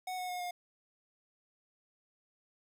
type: tone with pitch steps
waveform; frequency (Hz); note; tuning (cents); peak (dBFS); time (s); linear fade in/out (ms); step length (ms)
square; 739 / 730.1 / 721.3 / 712.6; F#5 / F#5 / F#5 / F5; -2 / -23 / -44 / +35; -37; 0.07-0.51; 5; 110
effects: 11-bit